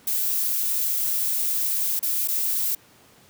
violet noise with dropouts, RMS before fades -24 dBFS, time 0.07-2.75 s, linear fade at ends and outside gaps 5 ms, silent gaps 1.993-2.027 / 2.276-2.284 s, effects pink hiss -54 dBFS RMS until 3.29 s + high-pass 100 Hz 12 dB/octave

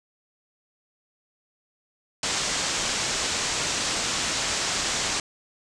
white low-pass noise, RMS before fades -27 dBFS, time 2.23-5.2 s, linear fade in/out 2 ms, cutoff 7900 Hz, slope 48 dB/octave, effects none

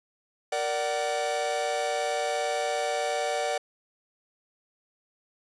45% pulse chord, Bb augmented, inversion none, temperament equal with one note detuned, 466.2 / 587.3 / 753.4 Hz, Bb4 / D5 / F#5, 0 / 0 / +31 cents, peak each -33 / -30 / -30 dBFS, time 0.52-3.58 s, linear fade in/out 5 ms, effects resampled to 22050 Hz

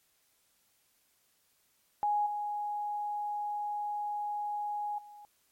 sine tone with level steps, 830.6 Hz, G#5, in tune, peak -26 / -32 / -48 dBFS, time 2.03-5.25 s, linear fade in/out 0 ms, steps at 2.26 / 4.98 s, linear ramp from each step 5 ms, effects white hiss -71 dBFS RMS until 5.51 s + MP3 64 kbps

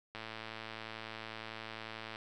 click train, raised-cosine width 0.3 ms, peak -27 dBFS, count 224, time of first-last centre 0.15-2.159 s, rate 111 Hz, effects none

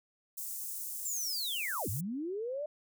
white high-pass noise, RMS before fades -40 dBFS, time 0.37-2.01 s, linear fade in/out 10 ms, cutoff 7000 Hz, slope 24 dB/octave
sine linear two-way sweep, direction down then up, 7459 to 84.2 to 612 Hz, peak -34 dBFS, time 1.05-2.66 s, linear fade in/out 5 ms, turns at 1.89 s
effects none

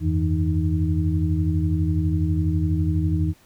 sine tone cluster, 84.8 / 96.9 / 161.7 / 310.4 Hz, E2 / G2 / E3 / D#4, +50 / -20 / -33 / -4 cents, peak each -21 / -28 / -24 / -27 dBFS, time 0-3.34 s, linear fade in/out 50 ms, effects pink hiss -56 dBFS RMS until 3.45 s

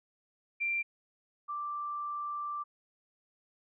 sine tone pair in turn, 2365 / 1175.7 Hz, D7 / D6, +12 / +2 cents, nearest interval octave, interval 1210 cents, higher first, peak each -29 / -34 dBFS, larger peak first, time 0.6-0.83 / 1.48-2.64 s, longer second, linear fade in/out 20 ms, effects none

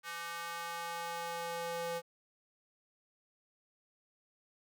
square tone with high-pass filter sweep, 169.3 Hz, E3, 46 cents sharp, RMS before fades -40 dBFS, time 0.03-2.02 s, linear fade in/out 50 ms, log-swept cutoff 1400 to 490 Hz, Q 1.7, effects none

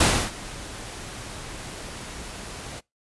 pink noise with ADSR envelope, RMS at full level -17 dBFS, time 0-2.81 s, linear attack 6 ms, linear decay 300 ms, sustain -20 dB, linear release 26 ms, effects noise-tail reverb RT60 0.2 s tail -24 dB re dry + resampled to 24000 Hz

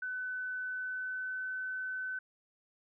sine tone with pitch glide, 1506 to 1515.6 Hz, F#6 to F#6, +30 to +41 cents, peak -35 dBFS, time 0.02-2.19 s, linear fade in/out 5 ms, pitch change +11 cents, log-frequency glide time 0.67-1.47 s, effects none

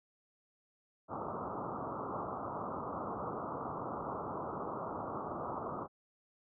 white low-pass noise, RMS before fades -40 dBFS, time 1.08-5.88 s, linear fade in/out 50 ms, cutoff 1300 Hz, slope 96 dB/octave, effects high-pass 100 Hz 12 dB/octave

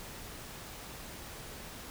silence, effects pink hiss -46 dBFS RMS until 1.9 s

